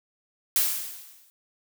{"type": "noise with exponential decay", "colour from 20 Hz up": "blue", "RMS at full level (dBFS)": -20, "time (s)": [0.56, 1.3], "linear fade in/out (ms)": 0, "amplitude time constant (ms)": 160, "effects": []}